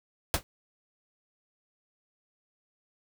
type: noise with exponential decay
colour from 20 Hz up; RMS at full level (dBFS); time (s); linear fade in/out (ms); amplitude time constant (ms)
pink; -20; 0.34-0.43; 0; 18
effects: none